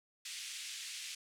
pink band-pass noise, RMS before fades -45 dBFS, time 0.25-1.15 s, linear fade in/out 5 ms, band 2300 to 9200 Hz, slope 24 dB/octave, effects none

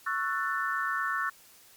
sine chord, F# minor seventh, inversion second, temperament just, 1110 / 1332 / 1480 / 1776 Hz, C#6 / E6 / F#6 / A6, +2 / +18 / 0 / +16 cents, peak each -33 dBFS, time 0.06-1.3 s, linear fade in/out 10 ms, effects white hiss -56 dBFS RMS until 1.76 s + MP3 96 kbps

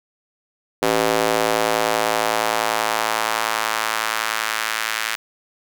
square tone with high-pass filter sweep, 55.3 Hz, A1, 9 cents sharp, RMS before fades -21 dBFS, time 0.82-5.16 s, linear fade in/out 10 ms, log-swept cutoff 420 to 1700 Hz, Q 1.3, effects none

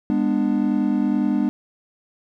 triangle tone cluster, 204.4 / 246.5 / 296.3 Hz, G#3 / B3 / D4, -27 / -3 / +15 cents, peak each -20 dBFS, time 0.1-1.49 s, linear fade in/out 0 ms, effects none

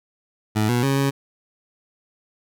20% pulse tone with pitch steps, 107.4 / 121.5 / 137.1 / 138 Hz, A2 / B2 / C#3 / C#3, -41 / -28 / -19 / -7 cents, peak -13 dBFS, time 0.55-1.11 s, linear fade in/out 20 ms, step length 140 ms, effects none

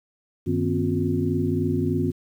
sine tone cluster, 97.2 / 155.7 / 247.6 / 270.9 / 357.9 Hz, G2 / D#3 / B3 / C#4 / F4, -14 / +2 / +5 / -40 / +42 cents, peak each -27 dBFS, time 0.46-2.12 s, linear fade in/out 20 ms, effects 9-bit

